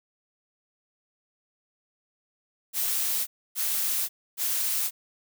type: noise bursts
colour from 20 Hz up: blue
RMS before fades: -27 dBFS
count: 3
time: 2.73-4.91 s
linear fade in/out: 50 ms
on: 540 ms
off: 280 ms
effects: none